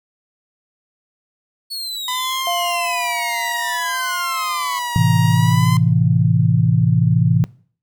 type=exponential sweep; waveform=40% pulse; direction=down; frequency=4435 to 1073 Hz; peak=-23 dBFS; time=1.7-4.8 s; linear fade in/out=20 ms
type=tone with vibrato; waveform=sawtooth; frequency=997 Hz; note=B5; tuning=16 cents sharp; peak=-18 dBFS; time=2.08-5.77 s; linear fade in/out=2 ms; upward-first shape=sine; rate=0.57 Hz; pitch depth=100 cents each way
type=tone with exponential decay; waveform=sine; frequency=696 Hz; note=F5; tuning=6 cents flat; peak=-19 dBFS; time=2.47-6.25 s; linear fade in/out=1 ms; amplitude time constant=820 ms
type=chord; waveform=sine; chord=A minor; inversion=none; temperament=equal; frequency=110 / 130.81 / 164.81 Hz; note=A2 / C3 / E3; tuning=0 / 0 / 0 cents; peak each=-16 dBFS; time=4.96-7.44 s; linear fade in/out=0 ms
effects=noise-tail reverb RT60 0.5 s tail -22 dB re dry